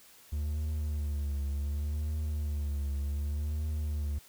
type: tone with vibrato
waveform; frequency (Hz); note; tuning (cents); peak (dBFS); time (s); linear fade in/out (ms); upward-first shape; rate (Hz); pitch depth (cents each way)
triangle; 73.5; D2; +2; -28; 0.32-4.19; 10; triangle; 0.67; 85
effects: white hiss -57 dBFS RMS until 4.28 s